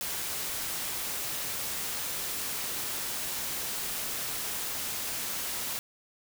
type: noise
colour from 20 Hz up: white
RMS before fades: -34 dBFS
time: 0.01-5.79 s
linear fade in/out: 0 ms
effects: none